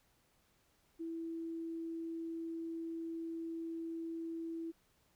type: tone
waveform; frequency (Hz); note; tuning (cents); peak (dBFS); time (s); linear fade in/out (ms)
sine; 329.6; E4; 0; -39; 0.99-4.72; 20
effects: pink hiss -73 dBFS RMS until 5.15 s